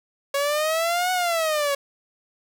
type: exponential two-way sweep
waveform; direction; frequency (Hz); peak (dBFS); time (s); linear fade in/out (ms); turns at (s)
sawtooth; up then down; 554.4 to 741 to 554.4; -17; 0.34-1.75; 5; 1.12
effects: none